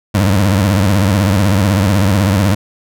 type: tone with vibrato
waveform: 25% pulse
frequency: 98 Hz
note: G2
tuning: in tune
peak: -6 dBFS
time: 0.14-2.55 s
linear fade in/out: 10 ms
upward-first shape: triangle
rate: 16 Hz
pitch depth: 180 cents each way
effects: none